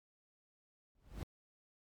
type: noise with exponential growth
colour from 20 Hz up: brown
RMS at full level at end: -38 dBFS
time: 0.95-1.23 s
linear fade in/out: 1 ms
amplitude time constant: 59 ms
effects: MP3 96 kbps